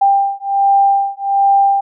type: beating tone pair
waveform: sine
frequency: 792 / 793.3 Hz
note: G5 / G5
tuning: +18 / +20 cents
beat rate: 1.3 Hz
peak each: -13 dBFS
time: 0.01-1.81 s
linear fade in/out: 10 ms
effects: none